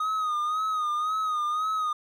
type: tone with vibrato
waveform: triangle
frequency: 1244.5 Hz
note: D#6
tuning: in tune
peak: -23 dBFS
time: 0-1.93 s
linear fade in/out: 5 ms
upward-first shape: sine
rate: 1.9 Hz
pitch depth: 60 cents each way
effects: none